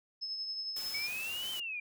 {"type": "tone with tremolo", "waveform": "sine", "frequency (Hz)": 5200, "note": "E8", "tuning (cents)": -24, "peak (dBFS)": -34, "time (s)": [0.21, 1.08], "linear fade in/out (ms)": 20, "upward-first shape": "triangle", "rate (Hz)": 11, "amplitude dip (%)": 45}
{"type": "noise", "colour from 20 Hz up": "white", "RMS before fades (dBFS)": -45, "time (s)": [0.76, 1.6], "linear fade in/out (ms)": 5}
{"type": "exponential two-way sweep", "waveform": "sine", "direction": "up then down", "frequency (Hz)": [2236, 3118, 2363], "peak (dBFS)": -36, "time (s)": [0.94, 1.8], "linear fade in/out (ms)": 5, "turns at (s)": 1.51}
{"effects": []}